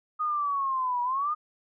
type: linear two-way sweep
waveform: sine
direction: down then up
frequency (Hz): 1244.5 to 961 to 1244.5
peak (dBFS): -25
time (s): 0.19-1.35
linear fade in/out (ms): 20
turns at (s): 1.02
effects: none